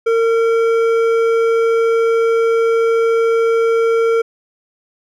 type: tone with hard clipping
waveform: sine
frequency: 456.8 Hz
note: A#4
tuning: 35 cents flat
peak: -13 dBFS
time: 0.06-4.22 s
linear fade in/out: 10 ms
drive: 9 dB
effects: none